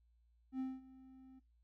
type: tone with ADSR envelope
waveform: triangle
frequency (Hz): 261.6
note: C4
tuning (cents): 0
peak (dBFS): -34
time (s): 0.52-1.4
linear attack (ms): 76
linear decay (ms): 210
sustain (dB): -20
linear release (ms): 18
effects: noise-tail reverb RT60 0.2 s tail -17 dB re dry + added 58 Hz sine -69 dBFS peak until 1.63 s